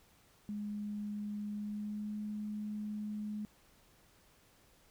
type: tone with pitch glide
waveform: sine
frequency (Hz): 207.7 to 210.6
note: G#3 to G#3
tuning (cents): 0 to +24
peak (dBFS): -37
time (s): 0.49-3.45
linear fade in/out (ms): 0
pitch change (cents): +24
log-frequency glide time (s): 1.52-2.18
effects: pink hiss -66 dBFS RMS until 4.9 s